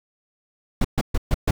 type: noise bursts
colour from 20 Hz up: brown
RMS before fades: -18 dBFS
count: 5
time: 0.81-1.51 s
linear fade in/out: 5 ms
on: 36 ms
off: 130 ms
effects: none